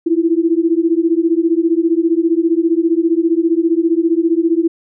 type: beating tone pair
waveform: sine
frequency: 324.9 / 339.9 Hz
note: E4 / F4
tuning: -25 / -47 cents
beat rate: 15 Hz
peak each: -14 dBFS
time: 0.06-4.68 s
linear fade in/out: 10 ms
effects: none